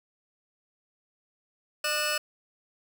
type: tone cluster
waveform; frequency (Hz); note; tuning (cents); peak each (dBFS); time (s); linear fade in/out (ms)
20% pulse; 602 / 1470 / 2613; D5 / F#6 / E7; +43 / -12 / -16; -26; 1.84-2.18; 5
effects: none